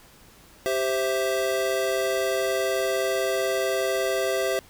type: chord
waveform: square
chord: C major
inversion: second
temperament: equal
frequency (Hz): 392 / 523.3 / 659.3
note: G4 / C5 / E5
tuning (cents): 0 / 0 / 0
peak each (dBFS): -28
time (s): 0.66-4.59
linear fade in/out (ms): 0
effects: pink hiss -52 dBFS RMS until 4.69 s